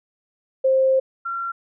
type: tone pair in turn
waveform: sine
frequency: 528 / 1368.7 Hz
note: C5 / F6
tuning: +16 / -35 cents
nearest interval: octave + major third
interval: 1649 cents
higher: second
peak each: -14 / -24 dBFS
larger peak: first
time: 0.64-1 / 1.25-1.52 s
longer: first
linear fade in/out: 10 ms
effects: none